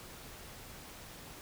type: silence
effects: pink hiss -50 dBFS RMS until 1.41 s

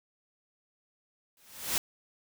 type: noise with exponential growth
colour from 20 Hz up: white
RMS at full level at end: -26 dBFS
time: 1.37-1.78 s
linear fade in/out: 1 ms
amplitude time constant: 88 ms
effects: none

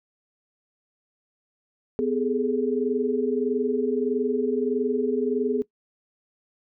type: tone cluster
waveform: sine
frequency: 250.3 / 410.7 / 432.3 Hz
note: B3 / G#4 / A4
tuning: +23 / -19 / -31 cents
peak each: -26 dBFS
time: 1.99-5.62 s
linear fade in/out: 0 ms
effects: noise-tail reverb RT60 0.1 s tail -20 dB re dry

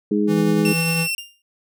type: harmonic tone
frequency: 103.83 Hz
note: G#2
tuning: in tune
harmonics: 2 / 3 / 4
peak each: -19 / -21 / -22 dBFS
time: 0.11-0.73 s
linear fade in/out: 5 ms
type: tone with tremolo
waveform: square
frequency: 164.81 Hz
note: E3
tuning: in tune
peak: -20 dBFS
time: 0.27-1.08 s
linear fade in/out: 50 ms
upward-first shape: sine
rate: 10 Hz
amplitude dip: 25%
type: tone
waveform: sawtooth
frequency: 2706 Hz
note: E7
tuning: 45 cents sharp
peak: -18 dBFS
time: 0.65-1.15 s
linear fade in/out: 2 ms
type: tone with exponential decay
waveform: sawtooth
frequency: 2800 Hz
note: F7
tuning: 4 cents sharp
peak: -25 dBFS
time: 1.18-1.42 s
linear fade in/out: 2 ms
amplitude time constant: 51 ms
effects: none

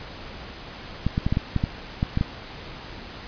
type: clicks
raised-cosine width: 5 ms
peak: -9 dBFS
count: 10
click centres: 1.066 / 1.179 / 1.265 / 1.325 / 1.371 / 1.563 / 1.639 / 2.029 / 2.174 / 2.211 s
effects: pink hiss -39 dBFS RMS until 3.27 s + resampled to 11025 Hz

